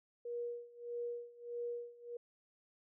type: tone with tremolo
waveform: sine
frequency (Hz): 477.3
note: A#4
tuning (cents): +41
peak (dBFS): -37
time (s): 0.25-2.17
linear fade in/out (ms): 5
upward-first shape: sine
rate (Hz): 1.6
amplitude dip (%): 90
effects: none